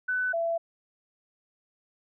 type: tone pair in turn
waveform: sine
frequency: 1500 / 669.7 Hz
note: F#6 / E5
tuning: +23 / +27 cents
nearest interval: octave + major second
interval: 1396 cents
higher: first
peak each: -25 dBFS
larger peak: neither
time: 0.08-0.33 / 0.33-0.58 s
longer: neither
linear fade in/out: 10 ms
effects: none